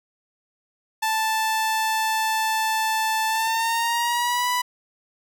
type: tone with pitch glide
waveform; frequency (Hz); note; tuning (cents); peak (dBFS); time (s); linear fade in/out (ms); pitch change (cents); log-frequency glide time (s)
sawtooth; 880 to 987.8; A5 to B5; 0 to 0; -17; 1.02-4.62; 10; +200; 3.28-4.49
effects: none